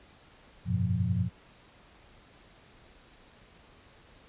sine tone cluster, 91.8 / 102.7 / 122.2 / 175.9 Hz, F#2 / G#2 / B2 / F3, -13 / -19 / -18 / +13 cents, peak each -31 dBFS, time 0.65-1.3 s, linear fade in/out 50 ms, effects pink hiss -57 dBFS RMS until 4.28 s + resampled to 8000 Hz

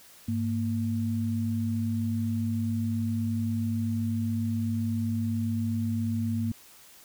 sine tone pair together, 102.45 / 230 Hz, G#2 / A#3, -23 / -23 cents, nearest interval octave + major second, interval 1400 cents, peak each -29 / -28 dBFS, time 0.28-6.52 s, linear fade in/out 5 ms, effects white hiss -53 dBFS RMS until 7.04 s

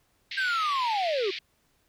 pink band-pass noise, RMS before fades -36 dBFS, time 0.31-1.39 s, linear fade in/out 5 ms, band 2000 to 4600 Hz, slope 48 dB/octave
triangle linear sweep, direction down, 1600 to 360 Hz, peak -23 dBFS, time 0.37-1.31 s, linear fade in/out 10 ms
effects pink hiss -69 dBFS RMS until 1.88 s

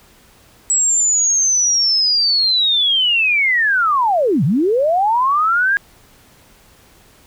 sine linear two-way sweep, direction down then up, 7800 to 120.2 to 1651 Hz, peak -12 dBFS, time 0.7-5.77 s, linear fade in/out 0 ms, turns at 4.44 s, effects pink hiss -49 dBFS RMS until 7.26 s

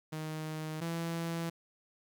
sawtooth tone pair in turn, 156.2 / 166.86 Hz, D#3 / E3, +7 / +21 cents, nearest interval minor second, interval 114 cents, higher second, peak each -33 / -30 dBFS, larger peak second, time 0.12-0.81 / 0.81-1.5 s, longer neither, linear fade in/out 10 ms, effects 12-bit

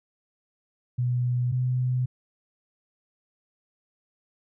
sine tone pair in turn, 123.47 / 126.36 Hz, B2 / B2, 0 / +40 cents, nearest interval unison, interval 40 cents, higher second, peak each -22 dBFS, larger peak neither, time 0.98-1.52 / 1.52-2.06 s, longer neither, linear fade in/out 10 ms, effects none

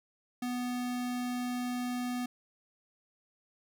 square tone, 246.9 Hz, B3, in tune, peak -33 dBFS, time 0.42-2.26 s, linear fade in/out 5 ms, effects none

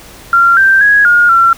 sine tone with pitch steps, 1380 / 1569 / 1661 / 1426 / 1359 Hz, F6 / G6 / G#6 / F6 / F6, -21 / +1 / 0 / +36 / -48 cents, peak -4 dBFS, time 0.33-1.53 s, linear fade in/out 2 ms, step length 240 ms, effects pink hiss -35 dBFS RMS until 1.57 s

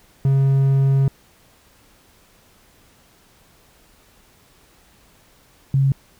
triangle / sine tone pair in turn, 136.2 / 136.2 Hz, C#3 / C#3, -30 / -30 cents, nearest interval unison, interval 0 cents, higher neither, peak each -11 / -13 dBFS, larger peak first, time 0.25-1.08 / 5.74-5.92 s, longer first, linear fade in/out 2 ms, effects pink hiss -54 dBFS RMS until 6.19 s

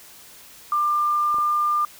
sine tone with pitch glide, 1193 to 1199.9 Hz, D6 to D6, +27 to +37 cents, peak -18 dBFS, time 0.72-1.85 s, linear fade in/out 2 ms, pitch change +10 cents, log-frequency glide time 0.84-1.66 s
clicks, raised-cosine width 1 ms, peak -25 dBFS, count 2, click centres 1.344 / 1.385 s
effects white hiss -46 dBFS RMS until 1.99 s

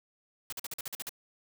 white noise bursts, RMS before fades -38 dBFS, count 9, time 0.5-1.093 s, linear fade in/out 2 ms, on 25 ms, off 46 ms, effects none

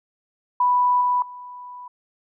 sine tone with level steps, 987.8 Hz, B5, in tune, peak -15 / -17 / -35 dBFS, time 0.6-1.88 s, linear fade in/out 5 ms, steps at 1.01 / 1.22 s, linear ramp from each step 2 ms, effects none

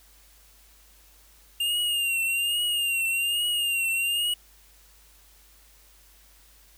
square tone with vibrato, 2800 Hz, F7, 4 cents sharp, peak -24 dBFS, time 1.6-4.34 s, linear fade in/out 5 ms, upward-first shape triangle, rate 1.2 Hz, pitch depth 70 cents each way, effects added 50 Hz sine -57 dBFS peak until 6.77 s + white hiss -57 dBFS RMS until 6.77 s

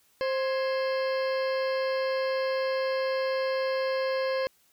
harmonic tone with a mistuned harmonic, 527 Hz, C5, 12 cents sharp, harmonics 1 / 2 / 3 / 4 / 5 / 6 / 8 / 9 / 10, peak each -26 / -36 / -38 / -41 / -44 / -46 / -44 / -47 / -50 dBFS, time 0.21-4.47 s, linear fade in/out 0 ms, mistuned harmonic 3, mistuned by +85 cents, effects white hiss -65 dBFS RMS until 4.72 s

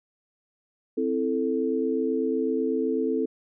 sine chord, A minor, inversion first, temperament equal, 261.6 / 329.6 / 440 Hz, C4 / E4 / A4, 0 / 0 / 0 cents, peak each -27 / -29 / -26 dBFS, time 0.97-3.26 s, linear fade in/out 10 ms, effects none

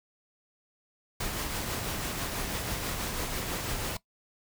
pink noise with tremolo, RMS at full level -32 dBFS, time 1.2-3.97 s, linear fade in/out 5 ms, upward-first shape triangle, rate 6.1 Hz, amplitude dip 35%, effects noise-tail reverb RT60 0.1 s tail -19 dB re dry

